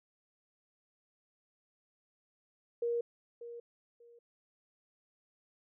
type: tone with echo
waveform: sine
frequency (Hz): 471.8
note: A#4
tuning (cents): +21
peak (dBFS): -30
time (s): 2.82-3.01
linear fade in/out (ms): 5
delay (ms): 590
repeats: 2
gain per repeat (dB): -13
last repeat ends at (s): 4.19
effects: none